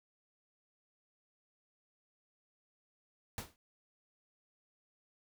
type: noise with exponential decay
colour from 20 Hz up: pink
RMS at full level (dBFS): -38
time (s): 3.38-3.56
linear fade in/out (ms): 1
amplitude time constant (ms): 38
effects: none